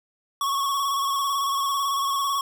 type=tone with vibrato; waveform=square; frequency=1108.7 Hz; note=C#6; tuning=in tune; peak=-23 dBFS; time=0.41-2.41 s; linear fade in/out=2 ms; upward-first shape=square; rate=18 Hz; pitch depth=31 cents each way; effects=none